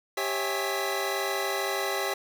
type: tone cluster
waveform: 25% pulse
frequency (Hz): 393.8 / 546 / 648 / 840 / 1990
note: G4 / C#5 / E5 / G#5 / B6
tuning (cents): +8 / -26 / -30 / +19 / +13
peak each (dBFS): -28 / -30 / -32 / -33 / -30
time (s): 0.17-2.14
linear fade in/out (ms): 5
effects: none